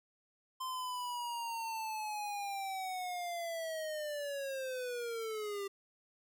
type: linear sweep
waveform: square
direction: down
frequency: 1040 to 392 Hz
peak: -38 dBFS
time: 0.6-5.68 s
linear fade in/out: 10 ms
effects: none